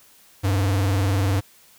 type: tone with vibrato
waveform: square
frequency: 97.6 Hz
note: G2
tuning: 7 cents flat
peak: -19 dBFS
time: 0.43-1.41 s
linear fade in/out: 20 ms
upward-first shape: triangle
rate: 20 Hz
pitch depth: 150 cents each way
effects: white hiss -53 dBFS RMS until 1.78 s

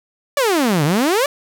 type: exponential two-way sweep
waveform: sawtooth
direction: down then up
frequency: 595 to 138.59 to 595 Hz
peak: -10 dBFS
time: 0.37-1.26 s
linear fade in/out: 2 ms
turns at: 0.84 s
effects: none

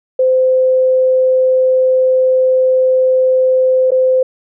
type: tone with dropouts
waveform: sine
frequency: 516 Hz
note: C5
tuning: 24 cents flat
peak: -8 dBFS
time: 0.19-4.23 s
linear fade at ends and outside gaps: 5 ms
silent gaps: 3.907-3.917 s
effects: none

